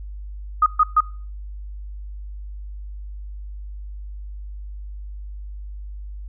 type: tone bursts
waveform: sine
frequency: 1244.5 Hz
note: D#6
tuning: in tune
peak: -11 dBFS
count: 3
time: 0.62-1.006 s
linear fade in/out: 5 ms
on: 42 ms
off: 130 ms
effects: noise-tail reverb RT60 0.4 s tail -20 dB re dry + added 50 Hz sine -31 dBFS peak until 6.28 s